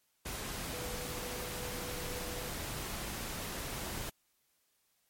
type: tone in noise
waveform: sine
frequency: 493.9 Hz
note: B4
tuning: in tune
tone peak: -45 dBFS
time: 0.73-2.49 s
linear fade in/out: 10 ms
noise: pink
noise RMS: -40 dBFS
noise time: 0.25-4.1 s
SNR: -8 dB
effects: white hiss -75 dBFS RMS until 5.09 s + MP3 64 kbps